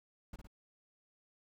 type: noise with echo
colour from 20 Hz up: brown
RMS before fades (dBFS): -45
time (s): 0.33-0.36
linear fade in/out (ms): 5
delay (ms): 56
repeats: 2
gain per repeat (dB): -4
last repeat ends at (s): 0.472
effects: none